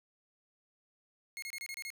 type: tone bursts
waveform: sawtooth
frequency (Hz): 2159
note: C#7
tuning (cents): -46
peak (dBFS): -36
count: 7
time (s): 1.37-1.903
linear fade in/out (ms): 0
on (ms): 53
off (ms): 27
effects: none